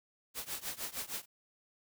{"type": "noise with tremolo", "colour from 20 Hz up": "white", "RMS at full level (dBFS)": -37, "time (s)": [0.34, 1.26], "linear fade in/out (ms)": 50, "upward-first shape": "triangle", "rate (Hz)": 6.5, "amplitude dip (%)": 95, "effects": []}